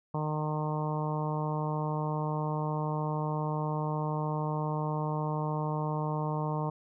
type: harmonic tone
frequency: 152.8 Hz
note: D#3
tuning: 31 cents flat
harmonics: 1 / 2 / 3 / 4 / 5 / 6 / 7 / 8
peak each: -31 / -40 / -39 / -40 / -41 / -38 / -40 / -52 dBFS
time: 0.14-6.7 s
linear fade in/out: 5 ms
effects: none